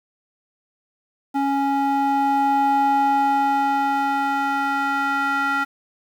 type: tone with band-pass filter sweep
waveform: square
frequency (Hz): 277.2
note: C#4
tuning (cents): 0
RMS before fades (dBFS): -20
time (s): 1.34-5.65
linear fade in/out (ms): 20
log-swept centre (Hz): 620 to 1400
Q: 2.9
effects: 8-bit